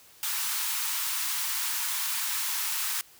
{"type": "high-pass noise", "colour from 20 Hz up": "white", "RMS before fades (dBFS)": -30, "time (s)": [0.23, 3.01], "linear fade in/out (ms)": 0, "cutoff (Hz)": 850, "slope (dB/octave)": 96, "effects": ["white hiss -55 dBFS RMS until 3.19 s"]}